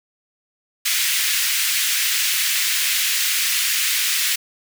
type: high-pass noise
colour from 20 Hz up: pink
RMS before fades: -20 dBFS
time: 0.85-4.36 s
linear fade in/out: 10 ms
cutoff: 1900 Hz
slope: 24 dB/octave
effects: none